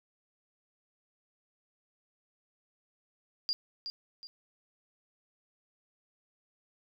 sine tone with echo, 4809 Hz, D8, 40 cents sharp, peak -28 dBFS, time 3.49-3.53 s, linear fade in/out 0 ms, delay 370 ms, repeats 2, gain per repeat -8 dB, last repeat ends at 4.27 s, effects none

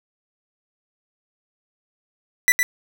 45% pulse tone with echo, 1975.5 Hz, B6, in tune, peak -12 dBFS, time 2.48-2.52 s, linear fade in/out 0 ms, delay 110 ms, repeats 1, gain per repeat -5 dB, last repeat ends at 2.63 s, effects none

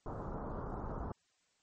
pink low-pass noise, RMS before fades -41 dBFS, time 0.06-1.12 s, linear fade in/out 2 ms, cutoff 1300 Hz, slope 48 dB/octave, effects white hiss -75 dBFS RMS until 1.62 s + MP3 32 kbps

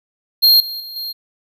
square tone with level steps, 4219 Hz, C8, 14 cents sharp, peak -8 / -25 / -30 / -24 dBFS, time 0.42-1.13 s, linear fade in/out 20 ms, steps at 0.6 / 0.8 / 0.96 s, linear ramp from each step 2 ms, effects none

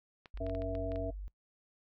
clicks, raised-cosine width 0.3 ms, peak -34 dBFS, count 9, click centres 0.258 / 0.374 / 0.466 / 0.497 / 0.55 / 0.62 / 0.752 / 0.919 / 0.959 s
sine tone, 49 Hz, G1, in tune, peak -39 dBFS, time 0.34-1.28 s, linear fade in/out 0 ms
harmonic tone, 93.9 Hz, F#2, 26 cents sharp, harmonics 1 / 3 / 5 / 7, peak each -41 / -41 / -42 / -37 dBFS, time 0.4-1.11 s, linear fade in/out 10 ms
effects noise-tail reverb RT60 0.1 s tail -22 dB re dry

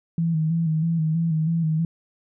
sine tone with vibrato, 161.8 Hz, E3, 32 cents flat, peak -19 dBFS, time 0.18-1.85 s, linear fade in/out 2 ms, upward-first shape square, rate 3.1 Hz, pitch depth 47 cents each way, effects none

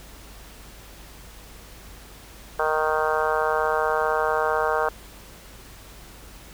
harmonic tone, 155.56 Hz, D#3, in tune, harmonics 3 / 4 / 5 / 6 / 7 / 8 / 9 / 10, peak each -26 / -27 / -28 / -29 / -29 / -30 / -31 / -31 dBFS, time 2.59-4.89 s, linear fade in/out 5 ms, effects added 50 Hz sine -46 dBFS peak until 6.53 s + pink hiss -46 dBFS RMS until 6.53 s

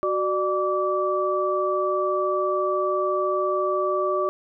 sine tone cluster, 372 / 598 / 1157 Hz, F#4 / D5 / D6, +9 / +31 / -26 cents, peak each -25 dBFS, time 0.03-4.29 s, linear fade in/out 0 ms, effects none

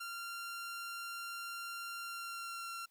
sawtooth tone with pitch glide, 1383 to 1367.9 Hz, F6 to F6, -17 to -36 cents, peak -38 dBFS, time 0-2.86 s, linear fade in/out 10 ms, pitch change -19 cents, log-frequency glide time 1.99-2.73 s, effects white hiss -75 dBFS RMS until 2.9 s

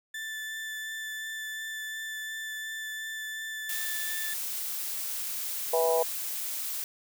35% pulse tone with vibrato, 1760 Hz, A6, in tune, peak -33 dBFS, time 0.14-4.34 s, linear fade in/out 5 ms, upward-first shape sine, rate 2.8 Hz, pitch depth 9 cents each way
blue noise, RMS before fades -34 dBFS, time 3.69-6.84 s, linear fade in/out 2 ms
harmonic tone, 163.6 Hz, E3, 13 cents flat, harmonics 3 / 4 / 5 / 6, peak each -25 / -28 / -32 / -34 dBFS, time 5.73-6.03 s, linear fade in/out 5 ms
effects none

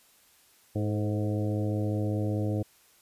harmonic tone with a mistuned harmonic, 105 Hz, G#2, 19 cents sharp, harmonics 1 / 2 / 3 / 4 / 5 / 6 / 7, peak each -28 / -35 / -33 / -39 / -37 / -43 / -46 dBFS, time 0.75-2.63 s, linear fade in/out 10 ms, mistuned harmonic 4, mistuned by +45 cents, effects white hiss -61 dBFS RMS until 3.01 s + resampled to 32000 Hz

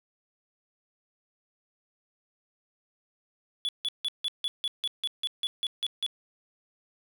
triangle tone bursts, 3423 Hz, A7, 48 cents flat, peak -25 dBFS, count 13, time 3.65-6.064 s, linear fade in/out 0 ms, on 38 ms, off 160 ms, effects none

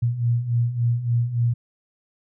sine beating tone pair, 116.54 / 120.04 Hz, A#2 / B2, 0 / -49 cents, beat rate 3.5 Hz, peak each -25 / -20 dBFS, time 0.02-1.54 s, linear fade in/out 10 ms, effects none

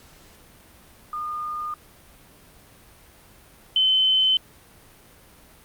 sine tone pair in turn, 1218 / 3060 Hz, D#6 / G7, -37 / -42 cents, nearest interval octave + major third, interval 1595 cents, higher second, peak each -27 / -16 dBFS, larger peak second, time 1.13-1.74 / 3.76-4.37 s, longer neither, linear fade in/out 2 ms, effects pink hiss -51 dBFS RMS until 5.64 s + Opus 48 kbps

